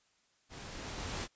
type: noise with level ramp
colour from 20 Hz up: pink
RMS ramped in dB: -48 to -37 dBFS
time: 0.49-1.28 s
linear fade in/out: 50 ms
effects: white hiss -72 dBFS RMS until 1.35 s + resampled to 16000 Hz